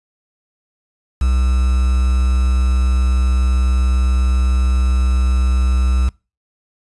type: tone with quantisation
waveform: triangle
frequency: 63.7 Hz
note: C2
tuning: 46 cents flat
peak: -10 dBFS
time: 1.21-6.09 s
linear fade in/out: 5 ms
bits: 5
effects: noise-tail reverb RT60 0.3 s tail -24 dB re dry + resampled to 24000 Hz